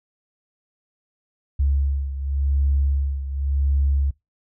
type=beating tone pair; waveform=sine; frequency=69.3 / 70.2 Hz; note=C#2 / C#2; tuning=0 / +22 cents; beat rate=0.9 Hz; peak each=-19 / -24 dBFS; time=1.59-4.11 s; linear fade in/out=10 ms; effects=noise-tail reverb RT60 0.2 s tail -24 dB re dry + tanh soft clip ceiling -11 dBFS